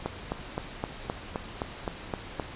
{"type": "click train", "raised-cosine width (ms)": 1, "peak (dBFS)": -15, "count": 10, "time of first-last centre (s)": [0.06, 2.398], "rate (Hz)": 3.85, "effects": ["pink hiss -42 dBFS RMS until 2.55 s", "resampled to 8000 Hz"]}